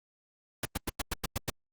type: noise bursts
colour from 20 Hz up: pink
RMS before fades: -31 dBFS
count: 8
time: 0.63-1.501 s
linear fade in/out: 5 ms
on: 24 ms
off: 97 ms
effects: Opus 48 kbps